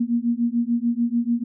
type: beating tone pair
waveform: sine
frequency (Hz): 233 / 239.8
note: A#3 / A#3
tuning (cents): -1 / +49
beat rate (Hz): 6.8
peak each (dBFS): -22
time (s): 0-1.44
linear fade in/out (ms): 10
effects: none